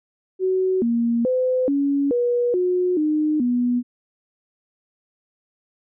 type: tone with pitch steps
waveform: sine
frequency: 374.5 / 234.1 / 510 / 281.2 / 483.8 / 362.1 / 305.3 / 244.5 Hz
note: F#4 / A#3 / C5 / C#4 / B4 / F#4 / D#4 / B3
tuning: +21 / +8 / -44 / +25 / -36 / -37 / -33 / -17 cents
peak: -17 dBFS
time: 0.39-3.83 s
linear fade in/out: 50 ms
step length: 430 ms
effects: none